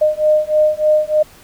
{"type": "beating tone pair", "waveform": "sine", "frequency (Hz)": [610, 613.3], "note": ["D#5", "D#5"], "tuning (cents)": [-34, -25], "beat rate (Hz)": 3.3, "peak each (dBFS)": -14, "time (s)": [0.01, 1.23], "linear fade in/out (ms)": 10, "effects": ["pink hiss -44 dBFS RMS until 1.43 s"]}